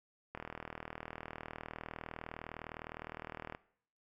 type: click train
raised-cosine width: 0.5 ms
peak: -27 dBFS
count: 128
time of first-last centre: 0.35-3.549 s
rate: 39.7 Hz
effects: noise-tail reverb RT60 0.6 s tail -19 dB re dry